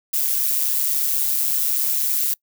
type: noise with amplitude modulation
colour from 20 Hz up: violet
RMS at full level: -18 dBFS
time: 0.13-2.34 s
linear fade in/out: 10 ms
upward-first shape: sine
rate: 141 Hz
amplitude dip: 60%
effects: noise-tail reverb RT60 0.1 s tail -23 dB re dry